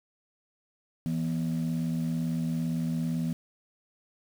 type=tone pair together; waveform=sine; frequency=164.81 / 242.6 Hz; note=E3 / B3; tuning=0 / -31 cents; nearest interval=perfect fifth; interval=669 cents; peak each=-27 / -29 dBFS; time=1.06-3.33 s; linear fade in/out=0 ms; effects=tanh soft clip ceiling -23 dBFS + 8-bit